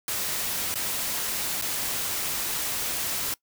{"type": "noise with dropouts", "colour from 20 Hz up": "white", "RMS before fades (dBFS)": -29, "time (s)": [0.08, 3.34], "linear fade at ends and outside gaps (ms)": 2, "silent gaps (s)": [[0.742, 0.755], [1.614, 1.621]], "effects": ["noise-tail reverb RT60 0.1 s tail -22 dB re dry"]}